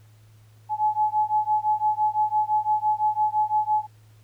sine beating tone pair, 850 / 855.9 Hz, G#5 / A5, +40 / -48 cents, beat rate 5.9 Hz, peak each -23 dBFS, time 0.69-3.87 s, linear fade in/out 50 ms, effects added 108 Hz sine -50 dBFS peak until 4.23 s + pink hiss -62 dBFS RMS until 4.23 s

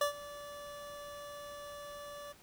25% pulse tone with ADSR envelope, 580 Hz, D5, 22 cents flat, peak -23 dBFS, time 0.01-2.33 s, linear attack 4 ms, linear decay 110 ms, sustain -18 dB, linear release 15 ms, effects pink hiss -60 dBFS RMS until 2.42 s

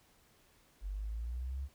sine linear sweep, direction up, 46.17 to 70 Hz, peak -36 dBFS, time 0.81-1.69 s, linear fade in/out 50 ms, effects pink hiss -67 dBFS RMS until 1.74 s

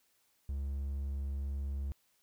triangle tone, 69.3 Hz, C#2, in tune, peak -32 dBFS, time 0.49-1.92 s, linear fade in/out 0 ms, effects white hiss -73 dBFS RMS until 2.22 s

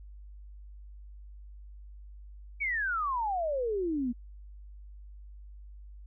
sine exponential sweep, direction down, 2316 to 231.2 Hz, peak -28 dBFS, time 2.6-4.13 s, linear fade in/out 20 ms, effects added 50 Hz sine -45 dBFS peak until 6.06 s

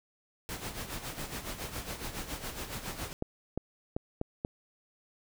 pink noise with tremolo, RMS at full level -37 dBFS, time 0.49-3.13 s, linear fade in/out 0 ms, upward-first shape sine, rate 7.2 Hz, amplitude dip 65%
clicks, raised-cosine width 2 ms, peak -19 dBFS, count 5, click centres 3.224 / 3.576 / 3.965 / 4.214 / 4.449 s
effects none

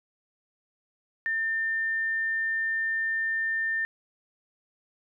sine tone, 1800 Hz, A6, 39 cents sharp, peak -25 dBFS, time 1.26-3.85 s, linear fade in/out 0 ms, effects none

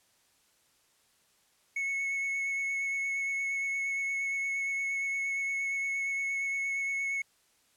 triangle tone with vibrato, 2200 Hz, C#7, 14 cents flat, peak -28 dBFS, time 1.76-7.22 s, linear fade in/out 5 ms, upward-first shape sine, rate 8.6 Hz, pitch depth 12 cents each way, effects white hiss -68 dBFS RMS until 7.76 s + low-pass 11000 Hz 12 dB/octave

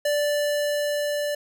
square tone with level ramp, 586 Hz, D5, 4 cents flat, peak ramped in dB -21 to -25 dBFS, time 0.05-1.35 s, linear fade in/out 5 ms, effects none

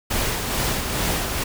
pink noise with tremolo, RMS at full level -22 dBFS, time 0.1-1.44 s, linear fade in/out 10 ms, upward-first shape sine, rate 2.3 Hz, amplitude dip 40%, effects none

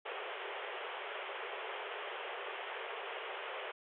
pink band-pass noise, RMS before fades -43 dBFS, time 0.05-3.72 s, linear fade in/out 10 ms, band 380 to 3300 Hz, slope 96 dB/octave, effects none

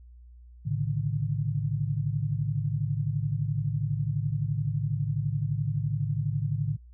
sine tone cluster, 108.7 / 139.7 / 151.6 Hz, A2 / C#3 / D#3, -21 / +14 / -45 cents, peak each -30 dBFS, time 0.65-6.77 s, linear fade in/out 20 ms, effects noise-tail reverb RT60 0.1 s tail -24 dB re dry + added 60 Hz sine -47 dBFS peak until 6.93 s

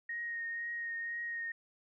sine tone with vibrato, 1864.7 Hz, A#6, in tune, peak -36 dBFS, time 0.09-1.52 s, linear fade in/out 5 ms, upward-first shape triangle, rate 2 Hz, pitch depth 19 cents each way, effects none

